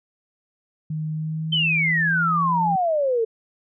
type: tone with pitch glide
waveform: sine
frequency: 155.56 to 170.62 Hz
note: D#3 to F3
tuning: 0 to -40 cents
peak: -24 dBFS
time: 0.9-2.76 s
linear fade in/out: 5 ms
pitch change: +160 cents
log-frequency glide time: 1.12-2.62 s
type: exponential sweep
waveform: sine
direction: down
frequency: 3136 to 436.8 Hz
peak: -18 dBFS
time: 1.52-3.25 s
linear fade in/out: 10 ms
effects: none